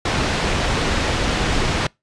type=low-pass noise; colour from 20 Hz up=pink; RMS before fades=-20 dBFS; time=0.05-1.87 s; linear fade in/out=5 ms; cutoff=4700 Hz; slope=12 dB/octave; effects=noise-tail reverb RT60 0.2 s tail -25 dB re dry + resampled to 22050 Hz